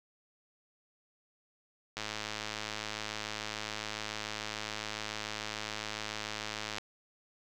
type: click train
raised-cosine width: 0.2 ms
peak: -19 dBFS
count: 516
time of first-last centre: 1.97-6.783 s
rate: 107 Hz
effects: none